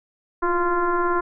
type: tone with frequency modulation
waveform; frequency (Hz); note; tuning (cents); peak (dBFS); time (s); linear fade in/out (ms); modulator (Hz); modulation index
sine; 697; F5; -4; -18; 0.42-1.21; 10; 344; 2
effects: none